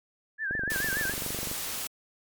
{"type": "tone with vibrato", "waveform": "sine", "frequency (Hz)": 1661.2, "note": "G#6", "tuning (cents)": 0, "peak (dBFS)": -28, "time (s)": [0.38, 1.14], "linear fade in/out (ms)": 50, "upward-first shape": "sine", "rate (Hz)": 6.9, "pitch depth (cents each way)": 120}
{"type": "click train", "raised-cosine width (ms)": 2, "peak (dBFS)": -23, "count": 25, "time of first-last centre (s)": [0.51, 1.514], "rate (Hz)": 23.9}
{"type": "noise", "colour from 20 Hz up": "white", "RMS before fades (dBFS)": -34, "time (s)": [0.7, 1.87], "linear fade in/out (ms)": 2}
{"effects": ["MP3 96 kbps"]}